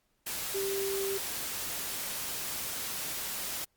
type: tone in noise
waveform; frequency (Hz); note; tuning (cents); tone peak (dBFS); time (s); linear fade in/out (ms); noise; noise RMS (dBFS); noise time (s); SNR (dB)
sine; 392; G4; 0; -31; 0.54-1.18; 10; white; -36; 0.26-3.65; +2
effects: pink hiss -75 dBFS RMS until 3.76 s + Opus 48 kbps